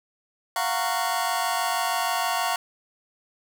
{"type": "chord", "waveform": "sawtooth", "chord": "Gb major seventh", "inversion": "third", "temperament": "just", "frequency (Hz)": [693.7, 740, 925, 1110], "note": ["F5", "Gb5", "Bb5", "Db6"], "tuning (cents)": [-12, 0, -14, 2], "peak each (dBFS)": -25, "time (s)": [0.56, 2.56], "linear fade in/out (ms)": 2, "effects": []}